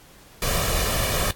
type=noise with comb filter; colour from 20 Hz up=pink; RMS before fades=-23 dBFS; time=0.42-1.31 s; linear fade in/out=2 ms; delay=1.7 ms; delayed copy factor=+0.6; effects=pink hiss -50 dBFS RMS until 1.35 s + AAC 64 kbps